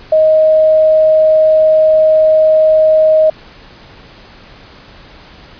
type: tone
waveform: sine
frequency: 627 Hz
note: D#5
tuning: 13 cents sharp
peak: -5 dBFS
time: 0.12-3.3 s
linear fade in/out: 5 ms
effects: pink hiss -38 dBFS RMS until 5.59 s + resampled to 11025 Hz